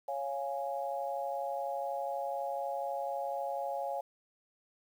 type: chord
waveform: sine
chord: Db major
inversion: none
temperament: equal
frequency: 554.4 / 698.5 / 830.6 Hz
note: Db5 / F5 / Ab5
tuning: 0 / 0 / 0 cents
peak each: -37 / -38 / -38 dBFS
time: 0.08-4.01 s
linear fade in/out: 5 ms
effects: 10-bit